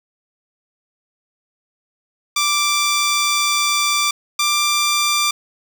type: tone pair in turn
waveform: 10% pulse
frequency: 1174.7 / 1182.9 Hz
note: D6 / D6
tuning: 0 / +12 cents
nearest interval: unison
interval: 12 cents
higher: second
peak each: -7 dBFS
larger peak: neither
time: 2.36-4.11 / 4.39-5.31 s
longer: first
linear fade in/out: 5 ms
effects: none